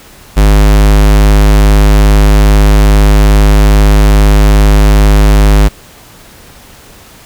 square tone, 51.2 Hz, G#1, 24 cents flat, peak -3 dBFS, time 0.36-5.69 s, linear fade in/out 20 ms, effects pink hiss -36 dBFS RMS until 7.25 s

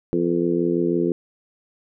harmonic tone with a mistuned harmonic, 86.1 Hz, F2, 24 cents flat, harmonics 2 / 3 / 4 / 5 / 6, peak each -26 / -25 / -21 / -25 / -32 dBFS, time 0.13-1.12 s, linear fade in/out 0 ms, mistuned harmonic 6, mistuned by -59 cents, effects none

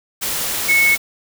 sine tone in noise, 2200 Hz, C#7, 14 cents flat, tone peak -11 dBFS, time 0.68-0.96 s, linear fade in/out 20 ms, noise white, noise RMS -22 dBFS, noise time 0.21-0.98 s, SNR +8 dB, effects none

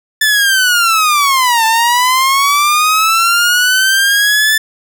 sawtooth linear two-way sweep, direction down then up, 1760 to 884 to 1760 Hz, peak -5 dBFS, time 0.21-4.58 s, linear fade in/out 5 ms, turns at 1.65 s, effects none

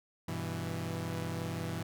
sawtooth chord, E minor, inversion first, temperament equal, 98 / 123.47 / 164.81 Hz, G2 / B2 / E3, 0 / 0 / 0 cents, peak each -36 / -37 / -34 dBFS, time 0.28-1.83 s, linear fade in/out 5 ms, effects none

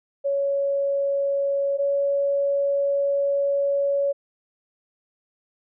sine tone pair in turn, 558 / 561.2 Hz, C#5 / C#5, +11 / +21 cents, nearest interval unison, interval 10 cents, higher second, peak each -20 / -19 dBFS, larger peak second, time 0.24-1.78 / 1.78-4.13 s, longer second, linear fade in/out 20 ms, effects none

